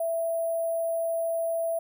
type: tone with sample-and-hold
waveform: sine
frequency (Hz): 663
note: E5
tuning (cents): +10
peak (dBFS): -25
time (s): 0-1.79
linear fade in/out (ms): 5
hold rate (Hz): 11025
effects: none